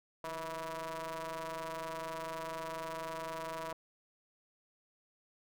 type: ring-modulated tone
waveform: sawtooth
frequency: 164.81 Hz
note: E3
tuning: in tune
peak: -32 dBFS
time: 0.24-3.73 s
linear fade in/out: 2 ms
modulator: 812 Hz
effects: none